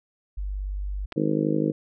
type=tone; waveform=sine; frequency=49 Hz; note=G1; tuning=in tune; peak=-27 dBFS; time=0.37-1.06 s; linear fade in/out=10 ms
type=clicks; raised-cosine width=0.3 ms; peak=-19 dBFS; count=2; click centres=1.122 / 1.125 s
type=harmonic tone; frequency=51.91 Hz; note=G#1; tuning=in tune; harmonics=3 / 4 / 5 / 6 / 7 / 8 / 9 / 10; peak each=-28 / -29 / -30 / -25 / -33 / -34 / -30 / -34 dBFS; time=1.16-1.72 s; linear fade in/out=10 ms
effects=none